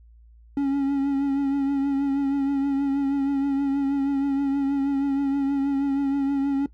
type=tone with vibrato; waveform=triangle; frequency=277.2 Hz; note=C#4; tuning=in tune; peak=-18 dBFS; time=0.57-6.66 s; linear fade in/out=2 ms; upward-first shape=triangle; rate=6.3 Hz; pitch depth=41 cents each way; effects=noise-tail reverb RT60 0.1 s tail -18 dB re dry + added 57 Hz sine -48 dBFS peak until 6.73 s